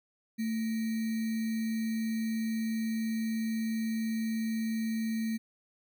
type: tone with sample-and-hold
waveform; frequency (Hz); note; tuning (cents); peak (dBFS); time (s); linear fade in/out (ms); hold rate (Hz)
sine; 223; A3; +23; -29; 0.38-5.38; 20; 2100
effects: none